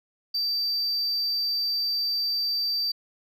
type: tone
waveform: sine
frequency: 4658 Hz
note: D8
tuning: 15 cents flat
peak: -21 dBFS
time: 0.34-2.92 s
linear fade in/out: 10 ms
effects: tanh soft clip ceiling -23 dBFS